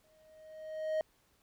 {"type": "tone with exponential growth", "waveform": "triangle", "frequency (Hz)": 626, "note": "D#5", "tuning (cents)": 10, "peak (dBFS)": -26, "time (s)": [0.04, 1.01], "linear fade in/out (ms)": 1, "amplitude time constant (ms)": 210, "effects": ["pink hiss -71 dBFS RMS until 1.42 s"]}